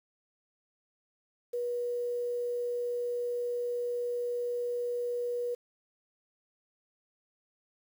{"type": "tone with quantisation", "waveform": "sine", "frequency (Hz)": 484.1, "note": "B4", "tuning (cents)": -35, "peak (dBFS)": -30, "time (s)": [1.53, 5.55], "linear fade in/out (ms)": 10, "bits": 9, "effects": []}